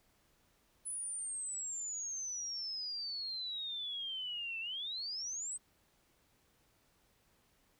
sine exponential two-way sweep, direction down then up, 10110 to 2640 to 8400 Hz, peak -38 dBFS, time 0.85-5.58 s, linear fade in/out 20 ms, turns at 4.6 s, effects pink hiss -72 dBFS RMS until 7.79 s

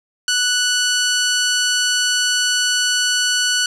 10% pulse tone, 1480 Hz, F#6, in tune, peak -6 dBFS, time 0.28-3.66 s, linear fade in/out 2 ms, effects low-pass 8000 Hz 12 dB/octave + 8-bit

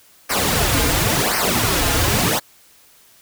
pink noise with flanger, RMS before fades -18 dBFS, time 0.29-2.4 s, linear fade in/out 20 ms, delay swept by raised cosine 0.27 to 5.37 ms, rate 0.93 Hz, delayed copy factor -0.85, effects white hiss -51 dBFS RMS until 3.21 s

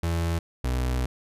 35% pulse tone pair in turn, 83.9 / 62.65 Hz, E2 / B1, +31 / +25 cents, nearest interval perfect fourth, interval 506 cents, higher first, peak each -22 dBFS, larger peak neither, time 0.03-0.39 / 0.64-1.06 s, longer second, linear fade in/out 5 ms, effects resampled to 32000 Hz

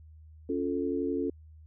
sine chord, Db augmented, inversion none, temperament equal, 277.2 / 349.2 / 440 Hz, Db4 / F4 / A4, 0 / 0 / 0 cents, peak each -31 / -33 / -33 dBFS, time 0.49-1.3 s, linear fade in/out 5 ms, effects added 78 Hz sine -49 dBFS peak until 1.66 s

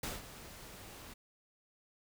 pink noise with ADSR envelope, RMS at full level -38 dBFS, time 0.03-1.14 s, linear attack 4 ms, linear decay 180 ms, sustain -13 dB, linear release 10 ms, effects none

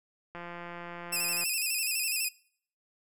click train, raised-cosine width 0.5 ms, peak -27 dBFS, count 189, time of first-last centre 0.35-1.437 s, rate 173 Hz
10% pulse tone with vibrato, 2579 Hz, E7, 39 cents flat, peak -20 dBFS, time 1.12-2.29 s, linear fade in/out 10 ms, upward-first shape square, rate 12 Hz, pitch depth 61 cents each way
effects noise-tail reverb RT60 0.6 s tail -24 dB re dry

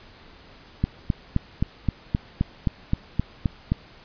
click train, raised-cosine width 5 ms, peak -8 dBFS, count 12, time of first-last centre 0.84-3.72 s, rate 3.82 Hz, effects pink hiss -49 dBFS RMS until 4.04 s + resampled to 11025 Hz

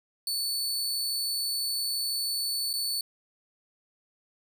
sawtooth tone with dropouts, 4467 Hz, C#8, 12 cents sharp, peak -25 dBFS, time 0.27-3.01 s, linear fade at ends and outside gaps 2 ms, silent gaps 2.731-2.737 s, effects none

